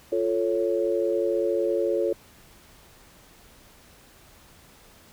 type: chord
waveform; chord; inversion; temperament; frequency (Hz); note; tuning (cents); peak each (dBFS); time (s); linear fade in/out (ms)
sine; F augmented; none; equal; 349.2 / 440 / 554.4; F4 / A4 / C#5; 0 / 0 / 0; -26; 0.12-2.13; 5
effects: pink hiss -53 dBFS RMS until 5.12 s